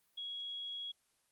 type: tone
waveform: sine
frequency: 3322 Hz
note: G#7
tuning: in tune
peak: -40 dBFS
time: 0.17-0.92 s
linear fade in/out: 10 ms
effects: white hiss -75 dBFS RMS until 1.31 s + Opus 24 kbps